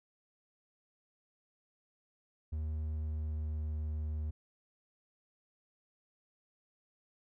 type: tone with pitch glide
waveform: triangle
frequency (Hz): 77.4 to 76.64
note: D#2 to D#2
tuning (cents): -9 to -26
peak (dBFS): -32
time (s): 2.52-4.31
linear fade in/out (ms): 10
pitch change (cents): -17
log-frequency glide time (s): 2.84-3.72
effects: none